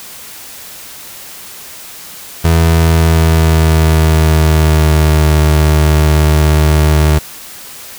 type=tone with pitch glide; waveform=30% pulse; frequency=82.41 to 76.45 Hz; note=E2 to D#2; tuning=0 to -30 cents; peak=-4 dBFS; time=2.44-7.19 s; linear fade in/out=10 ms; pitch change=-130 cents; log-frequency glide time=2.64-5.39 s; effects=white hiss -31 dBFS RMS until 7.98 s